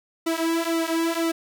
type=tone with flanger; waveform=sawtooth; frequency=330 Hz; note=E4; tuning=2 cents sharp; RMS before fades=-24 dBFS; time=0.26-1.32 s; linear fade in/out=10 ms; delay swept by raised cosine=1.8 to 4.7 ms; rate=2 Hz; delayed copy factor=-0.9; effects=none